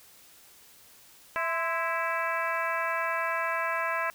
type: harmonic tone with a mistuned harmonic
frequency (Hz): 329.6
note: E4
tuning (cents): 0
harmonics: 2 / 3 / 4 / 5 / 6 / 7 / 8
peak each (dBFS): -34 / -32 / -34 / -33 / -37 / -38 / -40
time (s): 1.36-4.1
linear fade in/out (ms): 0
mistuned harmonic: 3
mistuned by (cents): +67
effects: white hiss -55 dBFS RMS until 4.14 s